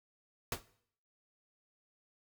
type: noise with exponential decay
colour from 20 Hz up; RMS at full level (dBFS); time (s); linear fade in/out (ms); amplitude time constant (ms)
pink; -31; 0.52-0.63; 2; 23
effects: noise-tail reverb RT60 0.6 s tail -18 dB re dry